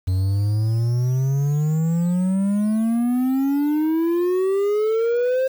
triangle exponential sweep, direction up, 90.9 to 531 Hz, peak -15 dBFS, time 0.07-5.48 s, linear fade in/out 10 ms, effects 7-bit

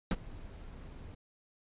brown noise with ADSR envelope, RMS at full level -23 dBFS, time 0.11-1.15 s, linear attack 3 ms, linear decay 38 ms, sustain -24 dB, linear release 11 ms, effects resampled to 8000 Hz

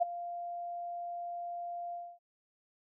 sine tone with ADSR envelope, 696 Hz, F5, 6 cents flat, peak -22 dBFS, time 0-2.19 s, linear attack 22 ms, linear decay 14 ms, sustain -15 dB, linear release 260 ms, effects none

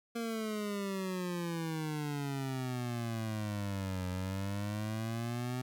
25% pulse exponential two-way sweep, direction down then up, 234.1 to 90.8 to 127.4 Hz, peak -31 dBFS, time 0.15-5.62 s, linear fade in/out 10 ms, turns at 4.08 s, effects none

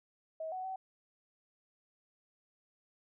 sine tone with pitch steps, 639 / 745 / 759 Hz, D#5 / F#5 / F#5, +46 / +12 / +44 cents, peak -37 dBFS, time 0.4-0.76 s, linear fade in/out 5 ms, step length 120 ms, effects none

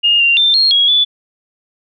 sine tone with pitch steps, 2838 / 2774 / 3575 / 4249 / 3311 / 3465 Hz, F7 / F7 / A7 / C8 / G#7 / A7, +27 / -12 / +27 / +26 / -6 / -27 cents, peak -8 dBFS, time 0.03-1.05 s, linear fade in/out 20 ms, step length 170 ms, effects none

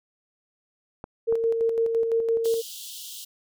clicks, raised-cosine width 1 ms, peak -22 dBFS, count 2, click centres 1.041 / 1.325 s
sine tone with tremolo, 457 Hz, A#4, 34 cents flat, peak -19 dBFS, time 1.27-2.62 s, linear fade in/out 20 ms, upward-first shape square, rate 5.9 Hz, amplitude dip 40%
pink high-pass noise, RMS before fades -39 dBFS, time 2.44-3.25 s, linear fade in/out 10 ms, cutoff 2900 Hz, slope 96 dB/octave
effects none

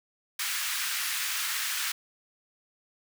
pink high-pass noise, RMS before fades -31 dBFS, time 0.39-1.92 s, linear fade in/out 5 ms, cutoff 1400 Hz, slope 24 dB/octave, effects none

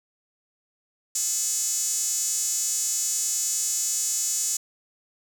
sawtooth tone with high-pass filter, 429.6 Hz, A4, 41 cents flat, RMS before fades -26 dBFS, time 1.15-4.57 s, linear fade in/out 5 ms, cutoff 7000 Hz, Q 5, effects none

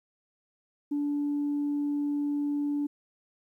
sine tone, 289.8 Hz, D4, 23 cents flat, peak -25 dBFS, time 0.91-2.87 s, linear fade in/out 10 ms, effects tanh soft clip ceiling -23 dBFS + 11-bit

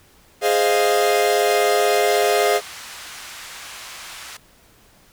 45% pulse chord, F minor seventh, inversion first, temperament equal, 415.3 / 523.3 / 622.3 / 698.5 Hz, Ab4 / C5 / Eb5 / F5, 0 / 0 / 0 / 0 cents, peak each -19 / -23 / -23 / -20 dBFS, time 0.41-2.61 s, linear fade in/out 50 ms
pink band-pass noise, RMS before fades -37 dBFS, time 2.11-4.37 s, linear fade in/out 5 ms, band 1200 to 9600 Hz, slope 12 dB/octave
effects pink hiss -53 dBFS RMS until 5.12 s

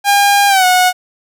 sawtooth tone with pitch glide, 807 to 731.5 Hz, G#5 to F#5, -50 to -20 cents, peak -4 dBFS, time 0.04-0.93 s, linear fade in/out 50 ms, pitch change -170 cents, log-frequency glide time 0.48-0.65 s, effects none

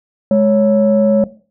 sine tone pair together, 209.8 / 554.4 Hz, G#3 / C#5, +18 / 0 cents, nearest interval octave + perfect fourth, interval 1682 cents, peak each -10 dBFS, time 0.31-1.24 s, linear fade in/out 2 ms, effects noise-tail reverb RT60 0.4 s tail -17 dB re dry + tanh soft clip ceiling -3 dBFS

